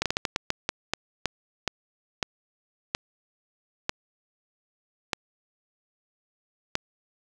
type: slowing click train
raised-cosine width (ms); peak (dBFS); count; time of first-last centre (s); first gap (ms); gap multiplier
0.2; -7; 16; 0.02-6.754; 37; 1.31
effects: none